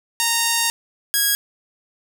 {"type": "tone pair in turn", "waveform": "5% pulse", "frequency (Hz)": [926, 1649.9], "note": ["A#5", "G#6"], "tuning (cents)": [-12, -12], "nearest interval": "minor seventh", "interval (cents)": 1000, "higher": "second", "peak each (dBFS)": -5, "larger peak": "neither", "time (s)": [[0.2, 0.7], [1.14, 1.35]], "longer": "first", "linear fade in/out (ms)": 0, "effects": []}